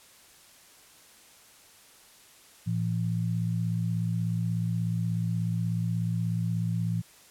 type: tone pair together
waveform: sine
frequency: 113.46 / 170 Hz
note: A#2 / F3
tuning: -46 / -46 cents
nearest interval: perfect fifth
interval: 700 cents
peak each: -28 / -29 dBFS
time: 2.66-7.02 s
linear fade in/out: 20 ms
effects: white hiss -55 dBFS RMS until 7.3 s + low-pass 12000 Hz 12 dB/octave